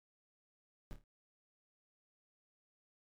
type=noise with echo; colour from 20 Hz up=brown; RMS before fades=-42 dBFS; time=0.91-0.93 s; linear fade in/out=0 ms; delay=27 ms; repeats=4; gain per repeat=-8 dB; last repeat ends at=1.038 s; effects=MP3 96 kbps